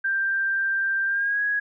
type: tone with pitch glide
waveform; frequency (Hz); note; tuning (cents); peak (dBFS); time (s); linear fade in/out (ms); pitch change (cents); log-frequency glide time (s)
sine; 1579 to 1661.3; G6 to G#6; +12 to 0; -21; 0.04-1.6; 10; +88; 1.06-1.42
effects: none